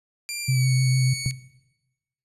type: tone with pitch glide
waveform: 15% pulse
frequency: 2376 to 2230 Hz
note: D7 to C#7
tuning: +20 to +10 cents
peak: -22 dBFS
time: 0.29-1.31 s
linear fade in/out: 0 ms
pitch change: -110 cents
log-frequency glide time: 0.44-0.69 s
type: tone with vibrato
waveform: sine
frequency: 129.1 Hz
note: C3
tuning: 23 cents flat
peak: -18 dBFS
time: 0.48-1.14 s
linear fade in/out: 10 ms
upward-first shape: sine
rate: 6.6 Hz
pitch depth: 24 cents each way
type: tone with exponential decay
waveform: sine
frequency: 130.81 Hz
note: C3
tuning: in tune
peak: -17 dBFS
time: 1.26-1.44 s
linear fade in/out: 0 ms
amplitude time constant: 38 ms
effects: noise-tail reverb RT60 1.0 s tail -18 dB re dry + resampled to 32000 Hz